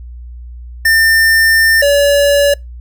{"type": "tone pair in turn", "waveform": "square", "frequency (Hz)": [1800, 570.6], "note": ["A6", "C#5"], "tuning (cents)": [39, 50], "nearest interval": "octave + minor sixth", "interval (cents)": 1989, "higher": "first", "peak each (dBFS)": -8, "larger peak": "neither", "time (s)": [[0.85, 1.82], [1.82, 2.54]], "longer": "first", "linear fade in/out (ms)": 5, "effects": ["noise-tail reverb RT60 0.2 s tail -26 dB re dry", "added 60 Hz sine -27 dBFS peak until 2.8 s"]}